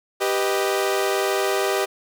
sawtooth chord, G augmented, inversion none, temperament equal, 392 / 493.9 / 622.3 Hz, G4 / B4 / D#5, 0 / 0 / 0 cents, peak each -18 / -23 / -22 dBFS, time 0.2-1.86 s, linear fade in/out 20 ms, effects none

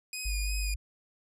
15% pulse tone with vibrato, 2481 Hz, D#7, 6 cents flat, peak -28 dBFS, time 0.13-0.74 s, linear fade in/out 2 ms, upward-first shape sine, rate 2.9 Hz, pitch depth 27 cents each way
sine tone, 51.8 Hz, G#1, 4 cents flat, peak -29 dBFS, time 0.25-0.76 s, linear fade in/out 10 ms
effects none

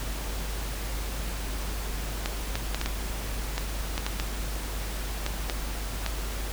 clicks, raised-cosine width 0.2 ms, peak -11 dBFS, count 12, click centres 2.259 / 2.555 / 2.746 / 2.814 / 2.86 / 3.58 / 3.979 / 4.065 / 4.199 / 5.264 / 5.498 / 6.063 s, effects added 50 Hz sine -31 dBFS peak until 6.52 s + pink hiss -37 dBFS RMS until 6.52 s

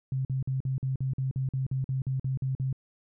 sine tone bursts, 132.2 Hz, C3, 18 cents sharp, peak -26 dBFS, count 15, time 0.12-2.728 s, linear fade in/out 2 ms, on 130 ms, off 47 ms, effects none

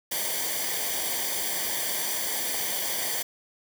white noise with comb filter, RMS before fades -29 dBFS, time 0.11-3.23 s, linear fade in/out 10 ms, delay 0.75 ms, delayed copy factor -0.75, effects none

